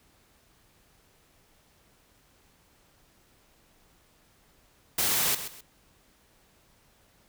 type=noise with echo; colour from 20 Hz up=white; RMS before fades=-26 dBFS; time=4.98-5.35 s; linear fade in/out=5 ms; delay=130 ms; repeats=2; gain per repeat=-11 dB; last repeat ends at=5.61 s; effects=pink hiss -63 dBFS RMS until 7.28 s